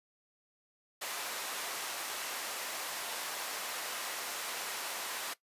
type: high-pass noise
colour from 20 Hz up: pink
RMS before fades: -39 dBFS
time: 1.01-5.34 s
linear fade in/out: 10 ms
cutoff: 700 Hz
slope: 12 dB/octave
effects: noise-tail reverb RT60 0.1 s tail -17 dB re dry + resampled to 32000 Hz